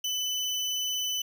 30% pulse tone, 3006 Hz, F#7, 27 cents sharp, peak -25 dBFS, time 0.04-1.22 s, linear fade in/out 5 ms, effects none

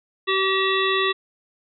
harmonic tone, 383.4 Hz, G4, 38 cents flat, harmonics 1 / 3 / 5 / 7 / 9 / 10, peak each -23 / -24 / -25 / -28 / -28 / -29 dBFS, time 0.27-1.13 s, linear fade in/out 20 ms, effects none

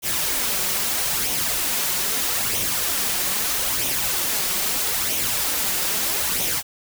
white noise with flanger, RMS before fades -23 dBFS, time 0.02-6.63 s, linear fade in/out 50 ms, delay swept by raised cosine 0.32 to 5.52 ms, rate 0.78 Hz, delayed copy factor +0.5, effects none

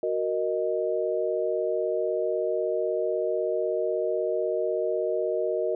sine chord, D# minor, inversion first, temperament equal, 370 / 466.2 / 622.3 Hz, F#4 / A#4 / D#5, 0 / 0 / 0 cents, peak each -29 / -28 / -28 dBFS, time 0.03-5.75 s, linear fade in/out 2 ms, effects none

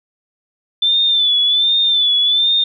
sine tone with vibrato, 3520 Hz, A7, in tune, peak -11 dBFS, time 0.82-2.64 s, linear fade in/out 5 ms, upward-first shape sine, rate 1.3 Hz, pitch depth 65 cents each way, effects none

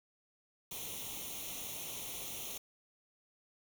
white noise with comb filter, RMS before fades -43 dBFS, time 0.71-2.58 s, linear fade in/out 5 ms, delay 0.31 ms, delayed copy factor +0.8, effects none

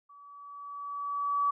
sine tone with level ramp, 1144 Hz, D6, 46 cents flat, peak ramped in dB -51 to -23 dBFS, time 0.09-1.51 s, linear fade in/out 10 ms, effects none

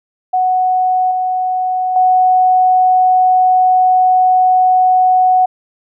sine tone with level steps, 740 Hz, F#5, in tune, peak -10 / -13 / -7 dBFS, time 0.33-5.46 s, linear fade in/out 10 ms, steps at 1.11 / 1.96 s, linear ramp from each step 2 ms, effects none

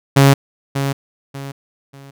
sawtooth tone with echo, 138.1 Hz, C#3, 6 cents flat, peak -3 dBFS, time 0.16-0.34 s, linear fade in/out 10 ms, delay 590 ms, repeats 3, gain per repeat -10 dB, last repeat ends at 2.11 s, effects none

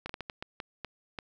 slowing click train, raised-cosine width 0.3 ms, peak -21 dBFS, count 9, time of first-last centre 0.06-1.188 s, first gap 34 ms, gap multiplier 1.39, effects none

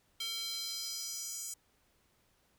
square tone with high-pass filter sweep, 453.1 Hz, A#4, 49 cents flat, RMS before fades -40 dBFS, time 0.2-1.54 s, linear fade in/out 5 ms, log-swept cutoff 3300 to 7300 Hz, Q 3.2, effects pink hiss -72 dBFS RMS until 2.58 s

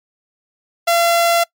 sawtooth tone, 682 Hz, F5, 41 cents flat, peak -8 dBFS, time 0.87-1.44 s, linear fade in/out 10 ms, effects noise-tail reverb RT60 0.1 s tail -24 dB re dry + MP3 96 kbps

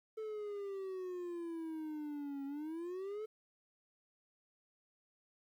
triangle exponential two-way sweep, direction down then up, 440.7 to 274.4 to 440.7 Hz, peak -38 dBFS, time 0.17-3.26 s, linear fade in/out 10 ms, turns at 2.45 s, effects 12-bit

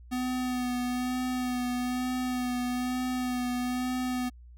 square tone with vibrato, 250 Hz, B3, 21 cents sharp, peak -29 dBFS, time 0.11-4.3 s, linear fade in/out 20 ms, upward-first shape sine, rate 1.1 Hz, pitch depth 22 cents each way, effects added 60 Hz sine -47 dBFS peak until 4.57 s

